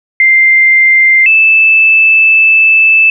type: tone pair in turn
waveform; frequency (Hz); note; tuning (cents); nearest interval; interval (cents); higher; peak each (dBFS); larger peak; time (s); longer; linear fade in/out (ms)
sine; 2093 / 2631; C7 / E7; 0 / -4; major third; 396; second; -3; neither; 0.2-1.26 / 1.26-3.1; second; 2
effects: none